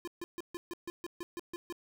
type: tone bursts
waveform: square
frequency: 347.1 Hz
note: F4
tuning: 11 cents flat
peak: -38 dBFS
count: 11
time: 0.05-1.725 s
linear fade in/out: 0 ms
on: 25 ms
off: 140 ms
effects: none